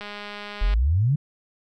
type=click train; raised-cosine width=0.3 ms; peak=-20 dBFS; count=151; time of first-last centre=0.01-0.738 s; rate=206 Hz
type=exponential sweep; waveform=sine; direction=up; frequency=36.71 to 155 Hz; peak=-17 dBFS; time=0.61-1.16 s; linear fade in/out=10 ms
effects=none